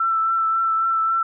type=tone with vibrato; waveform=sine; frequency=1333 Hz; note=E6; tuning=19 cents sharp; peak=-17 dBFS; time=0-1.23 s; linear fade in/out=5 ms; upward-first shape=triangle; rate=3.7 Hz; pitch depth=21 cents each way; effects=none